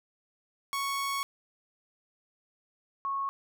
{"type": "tone pair in turn", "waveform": ["sawtooth", "sine"], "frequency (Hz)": [1108.7, 1099.1], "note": ["C#6", "C#6"], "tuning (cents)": [0, -15], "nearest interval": "unison", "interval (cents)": 15, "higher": "first", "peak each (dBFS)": [-26, -29], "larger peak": "first", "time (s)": [[0.73, 1.23], [3.05, 3.29]], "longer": "first", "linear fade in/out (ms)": 0, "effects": []}